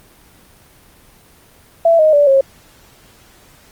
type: tone with pitch steps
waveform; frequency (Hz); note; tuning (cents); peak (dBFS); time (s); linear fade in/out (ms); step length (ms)
sine; 667 / 622.3 / 580.7 / 541.8; E5 / D#5 / D5 / C#5; +20 / 0 / -20 / -40; -7; 1.85-2.41; 5; 140
effects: pink hiss -47 dBFS RMS until 3.71 s + Opus 24 kbps